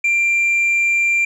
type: tone with tanh clipping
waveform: sine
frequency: 2372 Hz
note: D7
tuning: 17 cents sharp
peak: -14 dBFS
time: 0.04-1.25 s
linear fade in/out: 5 ms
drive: 2 dB
effects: none